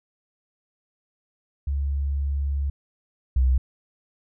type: tone pair in turn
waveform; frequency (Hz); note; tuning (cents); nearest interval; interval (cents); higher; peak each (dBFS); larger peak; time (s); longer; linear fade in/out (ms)
sine; 70.1 / 64.22; C#2 / C2; +20 / -32; major second; 152; first; -22 / -16; second; 1.67-2.7 / 3.36-3.58; first; 5
effects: none